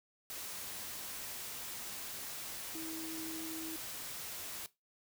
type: tone in noise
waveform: sine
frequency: 321.9 Hz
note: E4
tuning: 41 cents flat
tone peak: -42 dBFS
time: 2.75-3.76 s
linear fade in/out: 0 ms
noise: white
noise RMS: -44 dBFS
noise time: 0.3-4.66 s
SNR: -1 dB
effects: noise-tail reverb RT60 0.2 s tail -17 dB re dry